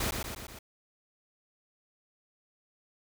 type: noise with echo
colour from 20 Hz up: pink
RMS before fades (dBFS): -31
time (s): 0-0.11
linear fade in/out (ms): 5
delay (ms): 120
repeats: 4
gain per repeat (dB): -4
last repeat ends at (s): 0.59
effects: none